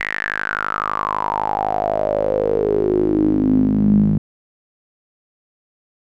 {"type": "tone with band-pass filter sweep", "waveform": "sawtooth", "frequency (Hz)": 51.91, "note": "G#1", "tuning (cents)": 0, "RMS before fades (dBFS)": -18, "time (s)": [0, 4.18], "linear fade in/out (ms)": 5, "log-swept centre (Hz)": [2000, 180], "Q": 8.8, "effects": []}